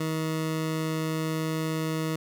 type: tone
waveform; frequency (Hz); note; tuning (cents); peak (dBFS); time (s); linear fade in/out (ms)
20% pulse; 158.8; D#3; +36; -22; 0-2.16; 5
effects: none